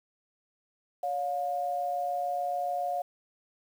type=tone pair together; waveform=sine; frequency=565 / 711.9 Hz; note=C#5 / F5; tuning=+33 / +33 cents; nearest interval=major third; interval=400 cents; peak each=-35 / -29 dBFS; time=1.03-3.02 s; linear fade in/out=5 ms; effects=9-bit